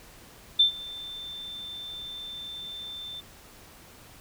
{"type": "tone with ADSR envelope", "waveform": "sine", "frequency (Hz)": 3556, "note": "A7", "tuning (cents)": 18, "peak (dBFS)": -14, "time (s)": [0.59, 3.21], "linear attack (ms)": 10, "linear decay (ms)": 110, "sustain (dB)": -22, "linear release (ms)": 16, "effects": ["pink hiss -51 dBFS RMS until 4.2 s"]}